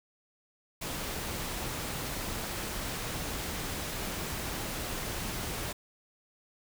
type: noise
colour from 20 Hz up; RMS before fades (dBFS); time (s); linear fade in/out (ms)
pink; -36; 0.81-5.73; 10
effects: none